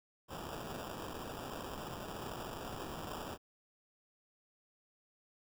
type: noise with sample-and-hold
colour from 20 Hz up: white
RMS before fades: -44 dBFS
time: 0.28-3.38 s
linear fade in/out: 50 ms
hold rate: 2100 Hz
effects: none